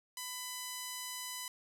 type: tone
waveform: 5% pulse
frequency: 1000 Hz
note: B5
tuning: 21 cents sharp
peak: -28 dBFS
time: 0.17-1.48 s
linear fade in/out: 2 ms
effects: none